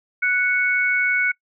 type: tone pair together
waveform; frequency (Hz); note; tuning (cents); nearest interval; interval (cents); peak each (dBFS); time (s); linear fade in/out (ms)
sine; 1480 / 2217; F#6 / C#7; 0 / 0; perfect fifth; 700; -20 / -19; 0.22-1.32; 10
effects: noise-tail reverb RT60 0.1 s tail -24 dB re dry